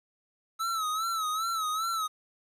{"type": "tone with vibrato", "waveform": "square", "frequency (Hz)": 1300, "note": "E6", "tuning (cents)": -24, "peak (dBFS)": -29, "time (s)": [0.59, 2.08], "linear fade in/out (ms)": 20, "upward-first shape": "sine", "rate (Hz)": 2.5, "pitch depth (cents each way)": 80, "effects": ["resampled to 32000 Hz", "10-bit"]}